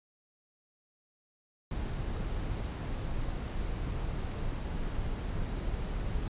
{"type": "noise", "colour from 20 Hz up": "brown", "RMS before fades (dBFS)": -34, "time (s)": [1.71, 6.28], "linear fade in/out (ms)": 2, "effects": ["resampled to 8000 Hz"]}